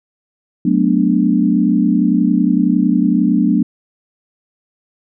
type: chord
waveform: sine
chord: B minor seventh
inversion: second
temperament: equal with one note detuned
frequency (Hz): 185 / 216.2 / 246.9 / 293.7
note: F#3 / A3 / B3 / D4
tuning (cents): 0 / -30 / 0 / 0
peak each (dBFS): -16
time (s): 0.65-3.63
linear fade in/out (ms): 5
effects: none